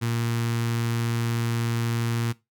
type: tone with notch filter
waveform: sawtooth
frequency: 116.54 Hz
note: A#2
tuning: in tune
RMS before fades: -26 dBFS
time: 0.01-2.33 s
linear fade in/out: 20 ms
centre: 620 Hz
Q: 1.2
effects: noise-tail reverb RT60 0.2 s tail -18 dB re dry